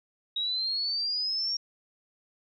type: exponential sweep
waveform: sine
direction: up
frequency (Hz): 3800 to 5588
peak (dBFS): -27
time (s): 0.36-1.57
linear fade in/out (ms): 5
effects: none